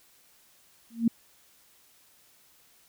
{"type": "tone with exponential growth", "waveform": "sine", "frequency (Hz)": 230.5, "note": "A#3", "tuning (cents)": -19, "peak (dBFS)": -16, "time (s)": [0.9, 1.08], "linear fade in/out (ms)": 5, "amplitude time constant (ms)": 39, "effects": ["white hiss -61 dBFS RMS until 2.88 s"]}